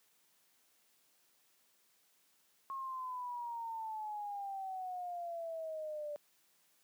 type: exponential sweep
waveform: sine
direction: down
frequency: 1088 to 585 Hz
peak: -39 dBFS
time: 2.7-6.16 s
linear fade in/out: 0 ms
effects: white hiss -72 dBFS RMS until 6.83 s + high-pass 150 Hz 12 dB/octave